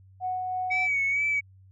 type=tone with tremolo; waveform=sine; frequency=738 Hz; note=F#5; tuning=5 cents flat; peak=-26 dBFS; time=0.2-0.88 s; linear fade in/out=50 ms; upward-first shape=sine; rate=3.1 Hz; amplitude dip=25%
type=tone with vibrato; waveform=sine; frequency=2259 Hz; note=C#7; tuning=32 cents sharp; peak=-22 dBFS; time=0.7-1.41 s; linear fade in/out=20 ms; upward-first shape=sine; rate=2.2 Hz; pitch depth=45 cents each way
effects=tanh soft clip ceiling -18 dBFS + added 95 Hz sine -51 dBFS peak until 1.71 s